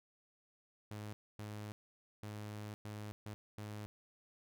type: tone bursts at uneven times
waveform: sawtooth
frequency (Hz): 105.3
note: G#2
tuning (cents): +24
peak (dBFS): -40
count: 6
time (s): 0.91-1.13 / 1.39-1.72 / 2.23-2.74 / 2.85-3.12 / 3.26-3.34 / 3.58-3.86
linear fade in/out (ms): 0
effects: none